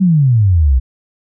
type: exponential sweep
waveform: sine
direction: down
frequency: 196 to 60.2 Hz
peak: -7 dBFS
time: 0-0.8 s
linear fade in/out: 20 ms
effects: none